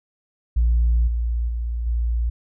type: tone with level steps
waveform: sine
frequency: 58.27 Hz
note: A#1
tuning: in tune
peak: -13 / -19 / -22 / -18 dBFS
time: 0.56-2.3 s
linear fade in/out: 10 ms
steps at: 1.07 / 1.48 / 1.86 s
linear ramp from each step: 10 ms
effects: tanh soft clip ceiling -12 dBFS